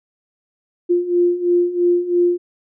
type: beating tone pair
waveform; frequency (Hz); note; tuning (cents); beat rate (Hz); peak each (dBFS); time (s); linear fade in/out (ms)
sine; 349.2 / 352.2; F4 / F4; 0 / +15; 3; -19 / -15; 0.89-2.38; 20
effects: none